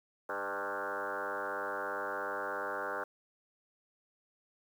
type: tone with frequency modulation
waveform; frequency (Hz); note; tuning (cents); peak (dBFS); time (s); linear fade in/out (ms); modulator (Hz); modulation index
sine; 987.8; B5; 0; -34; 0.29-3.04; 5; 97; 6
effects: 10-bit